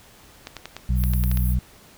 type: clicks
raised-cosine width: 0.2 ms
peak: -16 dBFS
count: 9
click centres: 0.471 / 0.567 / 0.656 / 0.766 / 1.038 / 1.136 / 1.238 / 1.315 / 1.373 s
type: harmonic tone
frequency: 61.74 Hz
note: B1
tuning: in tune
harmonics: 1 / 2 / 3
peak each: -19 / -25 / -29 dBFS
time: 0.89-1.59 s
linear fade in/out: 5 ms
type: high-pass noise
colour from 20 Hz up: pink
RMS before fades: -35 dBFS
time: 0.95-1.56 s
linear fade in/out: 50 ms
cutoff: 11000 Hz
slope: 48 dB/octave
effects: pink hiss -50 dBFS RMS until 1.97 s